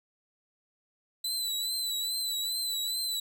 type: tone with vibrato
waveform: sawtooth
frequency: 3990 Hz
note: B7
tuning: 17 cents sharp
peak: -27 dBFS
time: 1.24-3.2 s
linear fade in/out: 5 ms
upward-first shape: triangle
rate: 2.4 Hz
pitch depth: 62 cents each way
effects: none